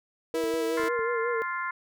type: tone with vibrato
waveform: sine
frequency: 466.2 Hz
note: A#4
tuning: in tune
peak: -27 dBFS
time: 0.34-1.42 s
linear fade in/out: 0 ms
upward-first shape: sine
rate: 5.5 Hz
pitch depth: 61 cents each way
type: tone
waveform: sawtooth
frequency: 327.7 Hz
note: E4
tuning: 10 cents flat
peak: -26 dBFS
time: 0.34-0.89 s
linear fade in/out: 10 ms
type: clicks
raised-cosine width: 2 ms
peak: -33 dBFS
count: 5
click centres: 0.439 / 0.54 / 0.798 / 0.836 / 0.992 s
type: harmonic tone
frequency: 349 Hz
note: F4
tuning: 1 cent flat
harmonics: 3 / 4 / 5 / 6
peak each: -32 / -34 / -36 / -38 dBFS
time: 0.77-1.71 s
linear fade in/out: 5 ms
effects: none